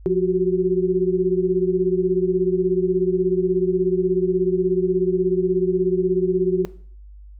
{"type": "tone cluster", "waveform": "sine", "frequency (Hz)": [177.1, 364.1, 380.6], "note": ["F3", "F#4", "F#4"], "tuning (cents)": [24, -28, 49], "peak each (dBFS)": [-24, -20, -20], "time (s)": [0.06, 6.65], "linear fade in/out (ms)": 0, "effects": ["noise-tail reverb RT60 0.5 s tail -18 dB re dry", "added 50 Hz sine -39 dBFS peak until 7.39 s"]}